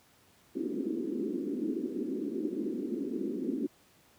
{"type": "band-pass noise", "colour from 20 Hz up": "white", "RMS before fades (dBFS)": -34, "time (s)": [0.55, 3.67], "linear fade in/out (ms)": 10, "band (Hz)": [220, 370], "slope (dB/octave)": 48, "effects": ["pink hiss -63 dBFS RMS until 4.18 s", "high-pass 80 Hz 12 dB/octave"]}